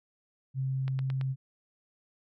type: tone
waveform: sine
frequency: 132.8 Hz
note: C3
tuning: 26 cents sharp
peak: -28 dBFS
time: 0.54-1.36 s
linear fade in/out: 50 ms
type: click train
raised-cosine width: 0.3 ms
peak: -26 dBFS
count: 4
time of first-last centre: 0.88-1.212 s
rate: 9.03 Hz
effects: none